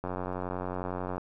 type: click train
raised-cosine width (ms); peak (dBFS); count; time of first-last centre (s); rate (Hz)
1; -20; 105; 0.04-1.18; 91.2
effects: none